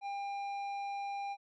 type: tone with tanh clipping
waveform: sine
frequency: 800 Hz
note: G5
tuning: 35 cents sharp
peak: -38 dBFS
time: 0.01-1.37 s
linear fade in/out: 50 ms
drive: 10 dB
effects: none